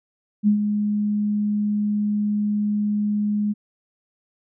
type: tone with ADSR envelope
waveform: sine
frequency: 208.3 Hz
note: G#3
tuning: 5 cents sharp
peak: -12 dBFS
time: 0.43-3.54 s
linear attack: 44 ms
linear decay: 100 ms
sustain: -7 dB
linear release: 27 ms
effects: none